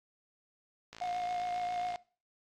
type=click train; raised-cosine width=0.2 ms; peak=-29 dBFS; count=58; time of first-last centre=0.93-1.959 s; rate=55.4 Hz
type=tone with vibrato; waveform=triangle; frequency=716 Hz; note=F5; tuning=43 cents sharp; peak=-31 dBFS; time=1.01-1.96 s; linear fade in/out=5 ms; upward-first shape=triangle; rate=7.4 Hz; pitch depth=25 cents each way
effects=noise-tail reverb RT60 0.4 s tail -21 dB re dry + AAC 32 kbps